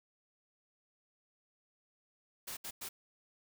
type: noise bursts at uneven times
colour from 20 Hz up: white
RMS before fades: -43 dBFS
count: 3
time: 2.47-2.57 / 2.64-2.71 / 2.81-2.89 s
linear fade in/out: 10 ms
effects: none